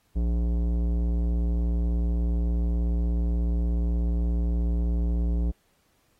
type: tone with tanh clipping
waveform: sine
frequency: 58.3 Hz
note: A#1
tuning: 1 cent sharp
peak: -24 dBFS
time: 0.15-5.52 s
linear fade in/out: 20 ms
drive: 15 dB
effects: pink hiss -68 dBFS RMS until 6.19 s + AAC 48 kbps